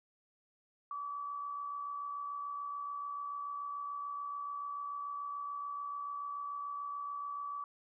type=tone with amplitude modulation; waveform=sine; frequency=1148 Hz; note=D6; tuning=40 cents flat; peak=-36 dBFS; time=0.91-7.64 s; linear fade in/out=2 ms; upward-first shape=sine; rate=66.9 Hz; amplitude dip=40%; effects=none